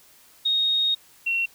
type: tone pair in turn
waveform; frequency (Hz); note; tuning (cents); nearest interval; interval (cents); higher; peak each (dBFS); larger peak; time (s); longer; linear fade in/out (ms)
sine; 3731 / 2728; A#7 / F7; +1 / -41; perfect fourth; 542; first; -19 / -21; first; 0.45-0.95 / 1.26-1.46; first; 10
effects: white hiss -54 dBFS RMS until 1.54 s